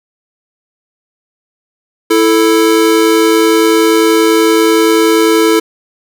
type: tone pair together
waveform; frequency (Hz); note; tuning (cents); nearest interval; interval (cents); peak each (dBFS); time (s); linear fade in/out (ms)
square; 329.6 / 440; E4 / A4; 0 / 0; perfect fourth; 500; -10; 2.1-5.6; 10
effects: none